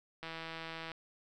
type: click train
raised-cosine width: 0.3 ms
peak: -27 dBFS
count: 113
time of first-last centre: 0.23-0.917 s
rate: 163 Hz
effects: none